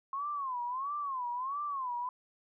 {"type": "tone with vibrato", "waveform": "sine", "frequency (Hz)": 1064, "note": "C6", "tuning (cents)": 29, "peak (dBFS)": -33, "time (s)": [0.13, 2.09], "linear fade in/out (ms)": 2, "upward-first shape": "sine", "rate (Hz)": 1.5, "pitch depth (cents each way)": 180, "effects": []}